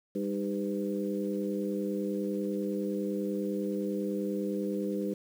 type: harmonic tone with a mistuned harmonic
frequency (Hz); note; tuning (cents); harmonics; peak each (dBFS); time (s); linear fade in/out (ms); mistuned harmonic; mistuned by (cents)
100; G2; +35; 2 / 3 / 4 / 5; -33 / -35 / -36 / -37; 0.15-5.14; 5; 3; +57
effects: 9-bit